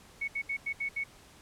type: tone bursts at uneven times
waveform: sine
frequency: 2217 Hz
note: C#7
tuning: in tune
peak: -30 dBFS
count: 6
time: 0.21-0.28 / 0.35-0.42 / 0.49-0.57 / 0.66-0.73 / 0.8-0.89 / 0.96-1.04 s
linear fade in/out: 10 ms
effects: pink hiss -56 dBFS RMS until 1.41 s + low-pass 11000 Hz 12 dB/octave